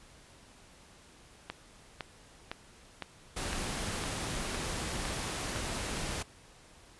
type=click train; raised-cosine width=0.3 ms; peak=-20 dBFS; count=9; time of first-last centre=1.5-5.561 s; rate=1.97 Hz
type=noise; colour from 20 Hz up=pink; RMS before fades=-36 dBFS; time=3.36-6.23 s; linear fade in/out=10 ms
effects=pink hiss -57 dBFS RMS until 6.99 s + resampled to 24000 Hz